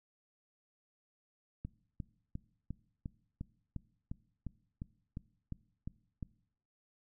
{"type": "click train", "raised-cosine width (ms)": 5, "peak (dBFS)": -28, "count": 14, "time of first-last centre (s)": [1.65, 6.227], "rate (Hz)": 2.84, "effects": ["noise-tail reverb RT60 0.7 s tail -21 dB re dry"]}